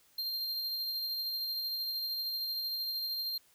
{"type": "tone with tremolo", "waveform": "square", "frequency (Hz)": 4186, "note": "C8", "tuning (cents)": 0, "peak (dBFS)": -33, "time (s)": [0.18, 3.38], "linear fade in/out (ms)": 5, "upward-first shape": "sine", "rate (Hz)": 13, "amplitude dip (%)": 25, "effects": ["white hiss -66 dBFS RMS until 3.54 s"]}